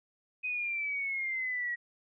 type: exponential sweep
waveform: sine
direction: down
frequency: 2518 to 1906 Hz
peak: -31 dBFS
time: 0.43-1.76 s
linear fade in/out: 20 ms
effects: none